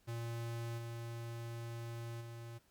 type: tone with level steps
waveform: square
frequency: 116.54 Hz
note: A#2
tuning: in tune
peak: -40 / -43 / -47 dBFS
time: 0.07-2.59 s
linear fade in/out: 20 ms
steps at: 0.77 / 2.2 s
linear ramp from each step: 20 ms
effects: pink hiss -72 dBFS RMS until 2.7 s + Opus 48 kbps